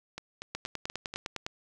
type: two click trains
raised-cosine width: 0.2 ms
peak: -21 / -17 dBFS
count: 5 / 10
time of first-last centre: 0.18-1.139 / 0.55-1.465 s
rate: 4.17 / 9.84 Hz
effects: none